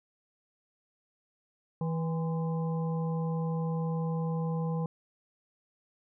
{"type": "harmonic tone with a mistuned harmonic", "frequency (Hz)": 163.1, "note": "E3", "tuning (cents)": -18, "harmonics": [1, 3, 5, 6], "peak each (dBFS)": [-29, -38, -43, -45], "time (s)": [1.81, 4.86], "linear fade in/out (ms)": 2, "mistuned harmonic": 6, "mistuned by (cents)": 87, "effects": []}